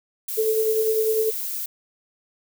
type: noise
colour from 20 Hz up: violet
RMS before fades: -29 dBFS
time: 0.28-1.66 s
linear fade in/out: 5 ms
type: tone with tremolo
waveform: sine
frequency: 440 Hz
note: A4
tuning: in tune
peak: -17 dBFS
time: 0.37-1.31 s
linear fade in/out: 20 ms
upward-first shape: sine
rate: 10 Hz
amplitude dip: 40%
effects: none